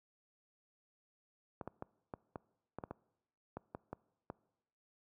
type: clicks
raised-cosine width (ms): 1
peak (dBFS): -28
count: 12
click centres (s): 1.612 / 1.676 / 1.824 / 2.138 / 2.358 / 2.786 / 2.838 / 2.91 / 3.57 / 3.749 / 3.93 / 4.301
effects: noise-tail reverb RT60 0.9 s tail -23 dB re dry + high-pass 80 Hz 12 dB/octave